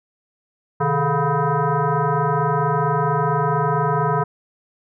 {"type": "tone with frequency modulation", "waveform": "sine", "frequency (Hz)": 415.3, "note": "G#4", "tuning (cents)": 0, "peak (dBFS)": -16, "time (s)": [0.8, 4.24], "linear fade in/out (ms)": 10, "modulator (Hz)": 285, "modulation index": 3.1, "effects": []}